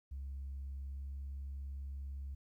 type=tone with pitch glide; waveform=sine; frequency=68.2 to 68.79 Hz; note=C#2 to C#2; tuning=-28 to -13 cents; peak=-39 dBFS; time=0.11-2.35 s; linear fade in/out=10 ms; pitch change=+15 cents; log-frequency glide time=0.86-1.04 s; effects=tanh soft clip ceiling -38 dBFS + 13-bit